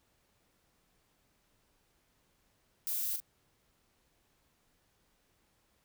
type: noise with echo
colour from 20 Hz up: violet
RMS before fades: -35 dBFS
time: 2.87-3.16 s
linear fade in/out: 0 ms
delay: 41 ms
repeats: 1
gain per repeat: -7 dB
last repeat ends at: 3.201 s
effects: pink hiss -73 dBFS RMS until 5.84 s